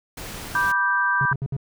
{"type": "noise", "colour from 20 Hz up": "pink", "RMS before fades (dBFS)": -35, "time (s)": [0.17, 0.72], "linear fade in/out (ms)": 5}
{"type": "chord", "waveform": "sine", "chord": "G major", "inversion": "first", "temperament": "just", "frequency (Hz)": [980, 1176, 1568], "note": ["B5", "D6", "G6"], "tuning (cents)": [-14, 2, 0], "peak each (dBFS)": [-24, -26, -20], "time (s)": [0.55, 1.33], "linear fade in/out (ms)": 2}
{"type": "tone bursts", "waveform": "triangle", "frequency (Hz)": 136.2, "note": "C#3", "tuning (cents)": -30, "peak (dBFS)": -21, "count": 4, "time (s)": [1.21, 1.566], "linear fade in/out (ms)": 2, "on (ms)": 44, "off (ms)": 60}
{"effects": []}